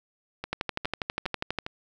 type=two click trains; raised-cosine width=0.3 ms; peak=-17 / -12 dBFS; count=4 / 14; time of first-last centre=0.44-1.664 / 0.53-1.587 s; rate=2.45 / 12.3 Hz; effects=none